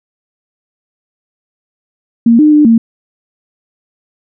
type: tone with pitch steps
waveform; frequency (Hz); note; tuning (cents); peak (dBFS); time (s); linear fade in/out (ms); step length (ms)
sine; 232.3 / 303.1 / 299 / 228.3; A#3 / D#4 / D4 / A#3; -6 / -45 / +31 / -36; -3; 2.26-2.78; 5; 130
effects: none